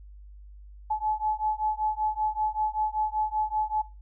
sine beating tone pair, 856 / 861.2 Hz, A5 / A5, -48 / -37 cents, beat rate 5.2 Hz, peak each -28 / -29 dBFS, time 0.9-3.82 s, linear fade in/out 10 ms, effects noise-tail reverb RT60 0.3 s tail -19 dB re dry + added 50 Hz sine -44 dBFS peak until 4.01 s

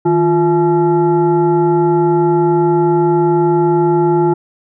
sine tone with frequency modulation, 349.2 Hz, F4, in tune, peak -9 dBFS, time 0.05-4.34 s, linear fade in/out 10 ms, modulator 506 Hz, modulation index 0.88, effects none

